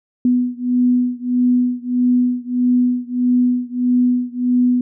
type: beating tone pair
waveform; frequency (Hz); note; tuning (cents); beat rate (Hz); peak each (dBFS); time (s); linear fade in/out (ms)
sine; 246.9 / 248.5; B3 / B3; 0 / +11; 1.6; -16 / -17; 0.25-4.81; 2
effects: none